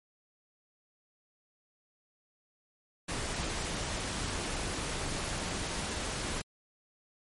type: noise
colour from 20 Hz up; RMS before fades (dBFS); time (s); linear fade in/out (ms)
pink; -35; 3.08-6.42; 10
effects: low-pass 12000 Hz 12 dB/octave + MP3 48 kbps